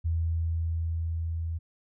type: tone with level ramp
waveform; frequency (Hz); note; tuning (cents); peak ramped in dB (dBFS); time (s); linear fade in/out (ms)
sine; 82.41; E2; 0; -24 to -29; 0.04-1.59; 20
effects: none